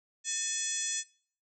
harmonic tone with a mistuned harmonic, 851 Hz, G#5, 42 cents sharp, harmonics 2 / 3 / 4 / 5 / 6 / 7 / 8 / 9 / 10, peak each -44 / -44 / -40 / -46 / -45 / -35 / -38 / -37 / -46 dBFS, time 0.24-1.04 s, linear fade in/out 50 ms, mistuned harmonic 2, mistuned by +100 cents, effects noise-tail reverb RT60 0.5 s tail -22 dB re dry

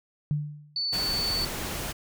sine tone with exponential decay, 148.4 Hz, D3, 18 cents sharp, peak -21 dBFS, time 0.31-0.82 s, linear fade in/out 0 ms, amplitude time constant 110 ms
sine tone, 4486 Hz, C#8, 20 cents sharp, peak -26 dBFS, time 0.76-1.45 s, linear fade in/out 2 ms
pink noise, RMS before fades -33 dBFS, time 0.92-1.93 s, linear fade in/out 20 ms
effects none

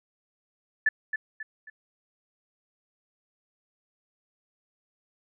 sine tone with echo, 1744 Hz, A6, 16 cents flat, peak -18 dBFS, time 0.86-0.89 s, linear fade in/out 5 ms, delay 270 ms, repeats 3, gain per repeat -8 dB, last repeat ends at 1.7 s, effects none

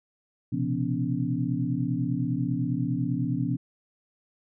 sine tone cluster, 123.1 / 133.1 / 171.2 / 249 / 284 Hz, B2 / C3 / F3 / B3 / C#4, -5 / +30 / -34 / +14 / +42 cents, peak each -31 dBFS, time 0.52-3.57 s, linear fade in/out 10 ms, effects none

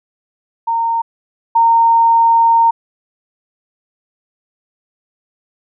sine tone pair in turn, 920 / 920 Hz, A#5 / A#5, -23 / -23 cents, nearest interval unison, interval 0 cents, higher neither, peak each -13 / -7 dBFS, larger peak second, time 0.67-1.02 / 1.55-2.71 s, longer second, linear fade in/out 10 ms, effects none

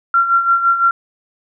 sine tone with tremolo, 1371 Hz, F6, 32 cents flat, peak -8 dBFS, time 0.14-0.91 s, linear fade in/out 2 ms, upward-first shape sine, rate 5.9 Hz, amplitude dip 65%, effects none

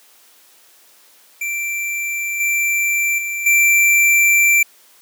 square tone with level steps, 2349 Hz, D7, in tune, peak -21 / -16 / -22 / -11 dBFS, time 1.41-4.63 s, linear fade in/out 5 ms, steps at 2.4 / 3.18 / 3.46 s, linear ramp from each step 5 ms, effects white hiss -50 dBFS RMS until 5.01 s + high-pass 300 Hz 12 dB/octave

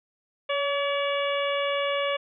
harmonic tone with a mistuned harmonic, 570 Hz, C#5, 48 cents sharp, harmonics 1 / 2 / 3 / 4 / 5 / 6, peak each -26 / -31 / -36 / -33 / -34 / -37 dBFS, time 0.49-2.17 s, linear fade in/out 10 ms, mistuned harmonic 1, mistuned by -21 cents, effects none

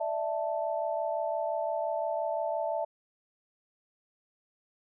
sine chord, D suspended second, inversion none, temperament equal with one note detuned, 593.5 / 659.3 / 880 Hz, D5 / E5 / A5, +18 / 0 / 0 cents, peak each -34 / -31 / -35 dBFS, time 0-2.85 s, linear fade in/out 10 ms, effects none

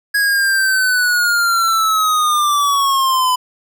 square linear sweep, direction down, 1661 to 1000 Hz, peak -13 dBFS, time 0.14-3.36 s, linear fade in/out 10 ms, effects none

